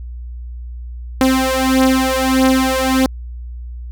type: beating tone pair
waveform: sawtooth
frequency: 261.1 / 262.7 Hz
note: C4 / C4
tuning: -3 / +7 cents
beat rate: 1.6 Hz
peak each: -11 dBFS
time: 1.21-3.06 s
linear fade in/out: 0 ms
effects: added 60 Hz sine -26 dBFS peak until 3.91 s